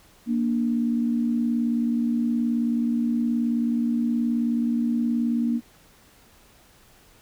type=tone pair together; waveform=sine; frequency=235 / 293.9 Hz; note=A#3 / D4; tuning=+14 / +1 cents; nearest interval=major third; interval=387 cents; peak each=-21 / -29 dBFS; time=0.26-5.61 s; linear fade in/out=50 ms; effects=pink hiss -55 dBFS RMS until 7.21 s